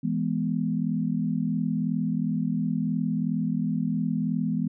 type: chord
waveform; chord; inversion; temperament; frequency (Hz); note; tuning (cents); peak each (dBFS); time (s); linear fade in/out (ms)
sine; E major; none; equal; 164.81 / 207.7 / 246.9; E3 / G#3 / B3; 0 / 0 / 0; -28; 0.03-4.68; 10
effects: none